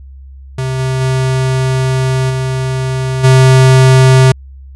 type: tone with level steps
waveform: square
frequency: 130.81 Hz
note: C3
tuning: in tune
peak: -15 / -13 / -11 / -14 / -4 dBFS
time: 0.58-4.32 s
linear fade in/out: 5 ms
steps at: 0.78 / 1 / 2.29 / 3.23 s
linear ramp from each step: 20 ms
effects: added 67 Hz sine -30 dBFS peak until 4.75 s + resampled to 24000 Hz